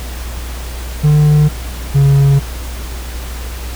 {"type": "tone pair in turn", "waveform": "triangle", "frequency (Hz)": [149.7, 139.26], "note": ["D3", "C#3"], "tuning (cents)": [33, 8], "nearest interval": "minor second", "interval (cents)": 125, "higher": "first", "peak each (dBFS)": -4, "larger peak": "neither", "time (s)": [[1.03, 1.49], [1.94, 2.4]], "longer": "neither", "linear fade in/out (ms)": 20, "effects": ["added 60 Hz sine -22 dBFS peak until 3.75 s", "pink hiss -30 dBFS RMS until 3.75 s"]}